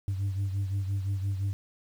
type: beating tone pair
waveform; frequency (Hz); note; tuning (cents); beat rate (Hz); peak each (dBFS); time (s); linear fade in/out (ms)
sine; 97.4 / 103.2; G2 / G#2; -11 / -10; 5.8; -26 / -33; 0.08-1.53; 0
effects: tanh soft clip ceiling -25 dBFS + 9-bit